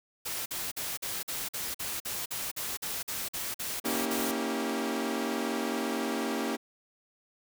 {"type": "noise bursts", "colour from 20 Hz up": "white", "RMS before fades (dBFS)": -35, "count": 16, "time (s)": [0.25, 4.315], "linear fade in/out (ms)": 10, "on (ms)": 210, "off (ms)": 47}
{"type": "chord", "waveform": "sawtooth", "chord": "A# diminished seventh", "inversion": "none", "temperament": "equal with one note detuned", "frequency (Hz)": [233.1, 277.2, 321.9, 392], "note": ["A#3", "C#4", "E4", "G4"], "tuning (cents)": [0, 0, -41, 0], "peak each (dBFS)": [-30, -31, -33, -32], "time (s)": [3.84, 6.57], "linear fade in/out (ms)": 20}
{"effects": []}